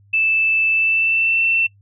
sine tone with pitch glide, 2637 to 2686 Hz, E7 to E7, 0 to +32 cents, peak -14 dBFS, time 0.13-1.67 s, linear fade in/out 10 ms, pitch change +32 cents, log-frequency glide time 0.71-1.44 s, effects noise-tail reverb RT60 0.1 s tail -21 dB re dry + added 100 Hz sine -49 dBFS peak until 1.81 s

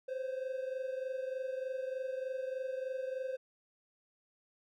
triangle tone pair together, 516 / 539.3 Hz, C5 / C#5, -24 / -48 cents, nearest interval minor second, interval 76 cents, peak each -35 / -40 dBFS, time 0.08-3.37 s, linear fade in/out 10 ms, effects none

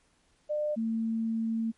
sine tone pair in turn, 600 / 225.2 Hz, D5 / A3, +37 / +40 cents, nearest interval octave + perfect fourth, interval 1697 cents, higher first, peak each -27 dBFS, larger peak neither, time 0.49-0.76 / 0.76-1.72 s, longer second, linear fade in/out 20 ms, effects pink hiss -68 dBFS RMS until 1.77 s + MP3 48 kbps

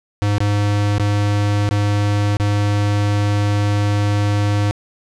square tone with dropouts, 102.8 Hz, G#2, 17 cents flat, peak -15 dBFS, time 0.22-4.71 s, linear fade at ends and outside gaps 0 ms, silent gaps 0.382-0.404 / 0.982-0.997 / 1.69-1.71 / 2.369-2.399 s, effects low-pass 7000 Hz 12 dB/octave

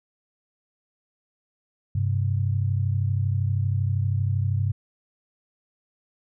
sine tone pair together, 98.12 / 130.81 Hz, G2 / C3, +2 / 0 cents, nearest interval perfect fourth, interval 498 cents, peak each -22 / -26 dBFS, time 1.95-4.72 s, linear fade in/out 5 ms, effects none

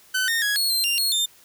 sawtooth tone with pitch steps, 1517 / 1836 / 1666 / 4334 / 4147 / 2790 / 4309 / 3601 Hz, F#6 / A#6 / G#6 / C#8 / C8 / F7 / C#8 / A7, +43 / -27 / +5 / -40 / -16 / -2 / -50 / +39 cents, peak -17 dBFS, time 0.14-1.26 s, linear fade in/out 10 ms, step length 140 ms, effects white hiss -53 dBFS RMS until 1.44 s

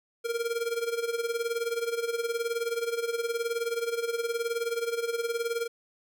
square tone with tremolo, 466.2 Hz, A#4, in tune, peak -26 dBFS, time 0.24-5.68 s, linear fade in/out 20 ms, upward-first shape sine, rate 19 Hz, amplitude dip 75%, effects none

